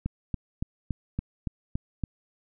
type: click train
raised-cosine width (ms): 5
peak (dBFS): -16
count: 8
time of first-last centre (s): 0.06-2.037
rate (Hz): 3.54
effects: none